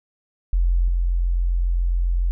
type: tone with level steps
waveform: sine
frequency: 43.66 Hz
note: F1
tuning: in tune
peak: -15 / -17 dBFS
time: 0.53-2.31 s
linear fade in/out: 0 ms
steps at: 0.88 s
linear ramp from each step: 2 ms
effects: none